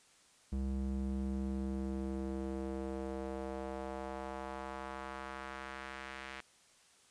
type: tone with band-pass filter sweep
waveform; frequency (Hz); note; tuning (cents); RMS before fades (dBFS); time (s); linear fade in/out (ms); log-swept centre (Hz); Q
square; 66.3; C2; +23; -40; 0.52-6.41; 5; 140 to 2100; 1.3
effects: white hiss -65 dBFS RMS until 7.1 s + resampled to 22050 Hz